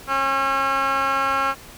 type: tone with band-pass filter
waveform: 15% pulse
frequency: 271.6 Hz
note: C#4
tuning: 35 cents flat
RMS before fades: -21 dBFS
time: 0.07-1.55 s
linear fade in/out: 50 ms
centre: 1500 Hz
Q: 4.2
effects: pink hiss -42 dBFS RMS until 1.77 s